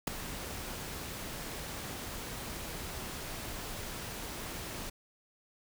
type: noise with ADSR envelope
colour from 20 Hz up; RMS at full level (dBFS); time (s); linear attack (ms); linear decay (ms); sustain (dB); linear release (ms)
pink; -28; 0.07-4.9; 6; 7; -13; 9
effects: none